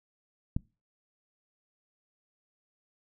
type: click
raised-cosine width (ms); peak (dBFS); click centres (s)
5; -16; 0.565
effects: noise-tail reverb RT60 0.3 s tail -24 dB re dry